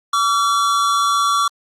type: tone pair together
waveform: square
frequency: 1145.3 / 1361 Hz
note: D6 / F6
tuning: -44 / -45 cents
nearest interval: minor third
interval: 299 cents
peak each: -16 / -21 dBFS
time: 0.13-1.48 s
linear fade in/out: 5 ms
effects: low-pass 9000 Hz 12 dB/octave + Opus 48 kbps